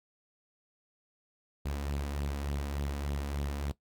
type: tone with flanger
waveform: sawtooth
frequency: 71.1 Hz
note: C#2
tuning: 45 cents sharp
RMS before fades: -35 dBFS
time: 1.65-3.72 s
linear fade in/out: 10 ms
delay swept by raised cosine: 0.24 to 4.14 ms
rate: 3.4 Hz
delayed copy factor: +0.5
effects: noise-tail reverb RT60 0.1 s tail -17 dB re dry